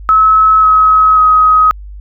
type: tone with pitch steps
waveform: sine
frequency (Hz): 1292 / 1277.2 / 1262.5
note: E6 / D#6 / D#6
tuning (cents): -35 / +45 / +25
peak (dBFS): -4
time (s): 0.09-1.71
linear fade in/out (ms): 0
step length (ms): 540
effects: added 50 Hz sine -26 dBFS peak until 2 s